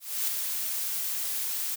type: noise with ADSR envelope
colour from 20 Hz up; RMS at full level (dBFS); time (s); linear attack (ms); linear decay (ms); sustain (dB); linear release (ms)
blue; -27; 0-1.76; 280; 4; -4; 18
effects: none